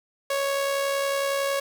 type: tone with amplitude modulation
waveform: sawtooth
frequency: 554.4 Hz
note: C#5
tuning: in tune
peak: -18 dBFS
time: 0.3-1.6 s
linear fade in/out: 5 ms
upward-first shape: sine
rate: 70.9 Hz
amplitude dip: 35%
effects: none